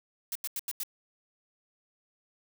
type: noise bursts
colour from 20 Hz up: blue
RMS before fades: -34 dBFS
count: 5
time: 0.32-0.834 s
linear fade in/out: 2 ms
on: 34 ms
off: 86 ms
effects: none